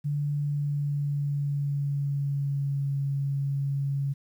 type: tone with pitch glide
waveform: sine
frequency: 145.5 to 139.25 Hz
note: D3 to C#3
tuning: -16 to +8 cents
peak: -25 dBFS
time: 0.04-4.14 s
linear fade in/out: 20 ms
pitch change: -76 cents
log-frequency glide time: 0.36-2.97 s
effects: 10-bit